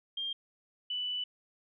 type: tone pair in turn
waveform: sine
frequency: 3200 / 2977 Hz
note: G7 / F#7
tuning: +35 / +10 cents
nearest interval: minor second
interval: 125 cents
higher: first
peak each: -33 / -32 dBFS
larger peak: second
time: 0.17-0.33 / 0.9-1.24 s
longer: second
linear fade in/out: 5 ms
effects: none